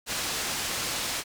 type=low-pass noise; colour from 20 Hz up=white; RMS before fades=-31 dBFS; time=0.06-1.24 s; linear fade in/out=50 ms; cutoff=7400 Hz; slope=12 dB/octave; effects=none